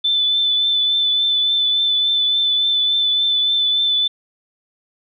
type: tone with vibrato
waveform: sine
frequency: 3513 Hz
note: A7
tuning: 3 cents flat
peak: -14 dBFS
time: 0.04-4.08 s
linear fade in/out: 10 ms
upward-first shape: triangle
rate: 3.5 Hz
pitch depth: 23 cents each way
effects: none